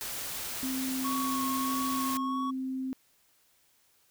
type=noise; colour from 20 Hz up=white; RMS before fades=-37 dBFS; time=0.01-2.17 s; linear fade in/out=0 ms
type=tone; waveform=sine; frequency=261.6 Hz; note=C4; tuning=in tune; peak=-31 dBFS; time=0.63-2.93 s; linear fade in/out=0 ms
type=tone with vibrato; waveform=triangle; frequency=1104 Hz; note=C#6; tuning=7 cents flat; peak=-30 dBFS; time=1.04-2.51 s; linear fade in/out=10 ms; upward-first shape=sine; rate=1.6 Hz; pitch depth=22 cents each way
effects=white hiss -67 dBFS RMS until 4.1 s